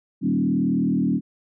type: tone with frequency modulation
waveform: sine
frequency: 230 Hz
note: A#3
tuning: 23 cents flat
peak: -18 dBFS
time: 0.21-1.21 s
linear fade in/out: 50 ms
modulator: 39.1 Hz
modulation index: 1.7
effects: none